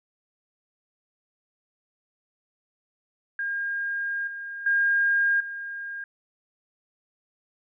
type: tone with level steps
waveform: sine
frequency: 1615 Hz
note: G#6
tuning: 49 cents flat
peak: -26 / -33 / -19 / -32 dBFS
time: 3.39-6.04 s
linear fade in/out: 2 ms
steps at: 4.27 / 4.66 / 5.4 s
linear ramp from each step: 5 ms
effects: none